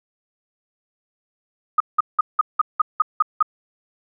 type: tone bursts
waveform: sine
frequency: 1245 Hz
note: D#6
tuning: 1 cent sharp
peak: -11 dBFS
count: 9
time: 1.78-3.427 s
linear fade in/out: 5 ms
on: 23 ms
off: 180 ms
effects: none